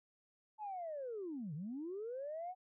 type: linear two-way sweep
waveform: sine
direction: down then up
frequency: 876 to 138.59 to 753 Hz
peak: -40 dBFS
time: 0.58-2.55 s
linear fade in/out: 50 ms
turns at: 1.54 s
effects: tanh soft clip ceiling -36 dBFS